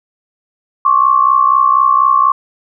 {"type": "tone pair together", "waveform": "sine", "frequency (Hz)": [1077.9, 1142], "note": ["C#6", "D6"], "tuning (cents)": [-49, -49], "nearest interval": "minor second", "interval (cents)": 100, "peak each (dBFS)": -10, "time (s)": [0.85, 2.32], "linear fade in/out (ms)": 5, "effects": []}